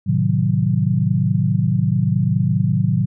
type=chord; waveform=sine; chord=A diminished seventh; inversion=none; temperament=equal; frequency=110 / 130.81 / 155.56 / 185 Hz; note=A2 / C3 / Eb3 / Gb3; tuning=0 / 0 / 0 / 0 cents; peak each=-20 dBFS; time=0.06-3.06 s; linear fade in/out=20 ms; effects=none